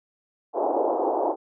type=band-pass noise; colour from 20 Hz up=white; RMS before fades=-24 dBFS; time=0.53-1.36 s; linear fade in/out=50 ms; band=310 to 880 Hz; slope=48 dB/octave; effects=none